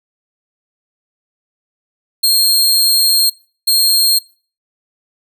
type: tone bursts at uneven times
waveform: sawtooth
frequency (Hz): 4227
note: C8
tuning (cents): +17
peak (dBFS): -6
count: 2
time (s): 2.23-3.3 / 3.67-4.19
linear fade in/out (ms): 10
effects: noise-tail reverb RT60 0.4 s tail -22 dB re dry